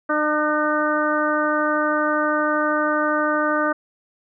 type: harmonic tone with a mistuned harmonic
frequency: 302.1 Hz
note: D4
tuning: 49 cents sharp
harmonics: 1 / 2 / 3 / 4 / 5 / 6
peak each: -24 / -23 / -30 / -23 / -24 / -34 dBFS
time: 0.09-3.73 s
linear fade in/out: 10 ms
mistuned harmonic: 6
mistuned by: +33 cents
effects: none